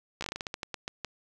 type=slowing click train; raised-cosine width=0.2 ms; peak=-17 dBFS; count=14; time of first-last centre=0.21-1.047 s; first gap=14 ms; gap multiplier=1.23; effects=none